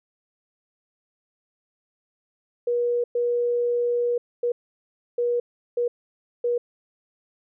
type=tone bursts at uneven times; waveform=sine; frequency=480.8 Hz; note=B4; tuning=46 cents flat; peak=-20 dBFS; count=6; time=2.67-3.04 / 3.15-4.18 / 4.43-4.52 / 5.18-5.4 / 5.77-5.88 / 6.44-6.58 s; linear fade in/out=5 ms; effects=none